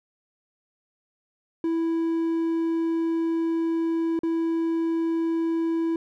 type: tone with dropouts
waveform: triangle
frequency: 329.6 Hz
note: E4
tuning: in tune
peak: -20 dBFS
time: 1.64-5.96 s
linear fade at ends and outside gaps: 2 ms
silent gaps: 4.191-4.233 s
effects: none